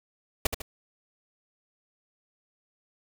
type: noise with echo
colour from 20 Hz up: pink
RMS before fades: -23 dBFS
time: 0.45-0.47 s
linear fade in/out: 5 ms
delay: 75 ms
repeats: 2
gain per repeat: -7 dB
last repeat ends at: 0.62 s
effects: none